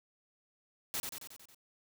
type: noise with echo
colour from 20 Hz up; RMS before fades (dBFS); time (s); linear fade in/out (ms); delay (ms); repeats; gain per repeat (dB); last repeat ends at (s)
white; -36; 0.94-1; 0; 91; 6; -4; 1.546
effects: none